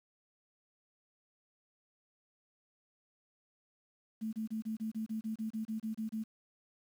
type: tone bursts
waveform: sine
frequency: 220 Hz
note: A3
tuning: in tune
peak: -34 dBFS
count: 14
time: 4.21-6.241 s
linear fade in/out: 20 ms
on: 120 ms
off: 27 ms
effects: 10-bit